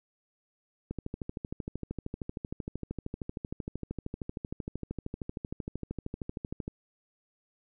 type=click train; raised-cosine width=3 ms; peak=-22 dBFS; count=76; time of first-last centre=0.91-6.679 s; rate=13 Hz; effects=none